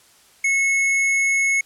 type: tone with hard clipping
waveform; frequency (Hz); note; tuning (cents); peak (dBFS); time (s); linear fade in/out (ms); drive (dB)
sine; 2189; C#7; -22; -18; 0.44-1.61; 5; 11
effects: white hiss -53 dBFS RMS until 1.65 s + low-pass 11000 Hz 12 dB/octave